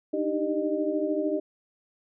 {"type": "tone cluster", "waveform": "sine", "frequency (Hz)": [300.3, 313.5, 392.7, 611], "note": ["D4", "D#4", "G4", "D#5"], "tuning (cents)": [39, 13, 3, -32], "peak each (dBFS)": -30, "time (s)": [0.13, 1.4], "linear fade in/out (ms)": 10, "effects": []}